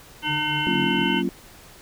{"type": "harmonic tone", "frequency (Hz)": 303.7, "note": "D#4", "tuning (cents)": -42, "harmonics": [1, 3, 5, 7, 9, 10], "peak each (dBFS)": [-32, -28, -30, -31, -30, -27], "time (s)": [0.22, 1.23], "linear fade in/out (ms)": 50}
{"type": "tone with tremolo", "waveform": "triangle", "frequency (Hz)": 145.6, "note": "D3", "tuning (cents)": -15, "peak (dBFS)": -26, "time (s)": [0.26, 1.06], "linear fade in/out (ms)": 50, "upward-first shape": "sine", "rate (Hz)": 4.1, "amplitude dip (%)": 80}
{"type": "chord", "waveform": "sine", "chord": "Gb major seventh", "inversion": "none", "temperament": "just", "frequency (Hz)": [185, 231.2, 277.5, 346.9], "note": ["Gb3", "Bb3", "Db4", "F4"], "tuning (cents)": [0, -14, 2, -12], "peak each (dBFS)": -27, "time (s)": [0.67, 1.29], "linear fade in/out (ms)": 0}
{"effects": ["pink hiss -47 dBFS RMS until 1.81 s"]}